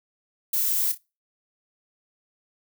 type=noise with echo; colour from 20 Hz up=violet; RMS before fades=-24 dBFS; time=0.53-0.92 s; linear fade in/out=5 ms; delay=29 ms; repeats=2; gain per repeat=-11 dB; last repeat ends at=0.978 s; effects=noise-tail reverb RT60 0.3 s tail -26 dB re dry